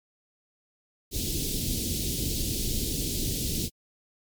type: band-stop noise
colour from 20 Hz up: pink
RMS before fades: -29 dBFS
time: 1.11-3.7 s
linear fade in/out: 50 ms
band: 380 to 3500 Hz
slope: 24 dB/octave
effects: MP3 96 kbps